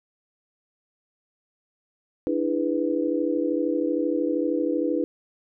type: chord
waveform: sine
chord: E dominant seventh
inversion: third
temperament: just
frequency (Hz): 296.7 / 329.6 / 412 / 494.4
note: D4 / E4 / G#4 / B4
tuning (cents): +18 / 0 / -14 / +2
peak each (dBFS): -26 / -26 / -32 / -27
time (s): 2.27-5.04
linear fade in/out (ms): 0
effects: none